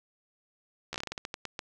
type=slowing click train; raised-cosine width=0.2 ms; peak=-18 dBFS; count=13; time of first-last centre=0.93-1.592 s; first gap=13 ms; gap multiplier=1.24; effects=none